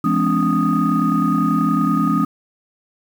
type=tone cluster; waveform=sine; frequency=170.5 / 209.3 / 258.4 / 288.9 / 1242 Hz; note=F3 / G#3 / C4 / D4 / D#6; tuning=-41 / +14 / -21 / -28 / -3 cents; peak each=-20 dBFS; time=0.04-2.25 s; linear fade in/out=5 ms; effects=tanh soft clip ceiling -7 dBFS + 7-bit